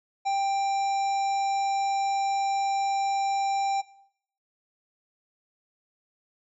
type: harmonic tone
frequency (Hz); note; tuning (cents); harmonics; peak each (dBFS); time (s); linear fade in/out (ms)
788; G5; +9; 1 / 3 / 5 / 7 / 9; -23 / -38 / -43 / -45 / -45; 0.25-3.82; 20
effects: noise-tail reverb RT60 0.7 s tail -20 dB re dry